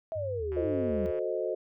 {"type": "exponential sweep", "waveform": "sine", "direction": "down", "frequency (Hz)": [659.3, 187.6], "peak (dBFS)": -31, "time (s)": [0.12, 1.06], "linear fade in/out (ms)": 0}
{"type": "tone with vibrato", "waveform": "sine", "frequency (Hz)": 87.31, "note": "F2", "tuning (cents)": 0, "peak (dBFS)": -36, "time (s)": [0.15, 1.12], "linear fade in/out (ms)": 20, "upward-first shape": "square", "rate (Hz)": 2, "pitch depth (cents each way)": 200}
{"type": "click train", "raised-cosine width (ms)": 0.5, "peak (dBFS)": -35, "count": 96, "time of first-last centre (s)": [0.52, 1.189], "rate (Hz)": 142}
{"type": "chord", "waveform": "sine", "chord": "F# diminished seventh", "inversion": "none", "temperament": "equal with one note detuned", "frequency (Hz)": [365.7, 440, 523.3, 622.3], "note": ["F#4", "A4", "C5", "Eb5"], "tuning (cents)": [-20, 0, 0, 0], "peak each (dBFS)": -34, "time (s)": [0.56, 1.55], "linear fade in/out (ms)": 10}
{"effects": []}